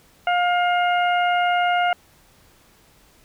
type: harmonic tone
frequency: 709 Hz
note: F5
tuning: 26 cents sharp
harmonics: 1 / 2 / 3 / 4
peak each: -18 / -24 / -28 / -30 dBFS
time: 0.27-1.93 s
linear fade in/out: 2 ms
effects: pink hiss -55 dBFS RMS until 3.24 s